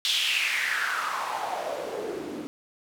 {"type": "noise with band-pass filter sweep", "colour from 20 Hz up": "white", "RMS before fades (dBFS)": -29, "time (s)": [0.05, 2.47], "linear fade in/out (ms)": 0, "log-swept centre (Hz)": [3600, 270], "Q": 4.6, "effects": []}